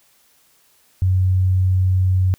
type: tone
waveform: sine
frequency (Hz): 93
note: F#2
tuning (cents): +9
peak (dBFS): -13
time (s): 1.02-2.34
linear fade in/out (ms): 0
effects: white hiss -57 dBFS RMS until 2.38 s